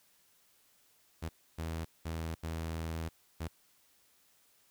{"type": "tone bursts at uneven times", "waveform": "sawtooth", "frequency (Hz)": 81.4, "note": "E2", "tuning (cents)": -21, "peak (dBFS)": -32, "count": 5, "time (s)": [[1.22, 1.29], [1.58, 1.85], [2.05, 2.35], [2.43, 3.09], [3.4, 3.48]], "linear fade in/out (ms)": 10, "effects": ["white hiss -68 dBFS RMS until 4.7 s"]}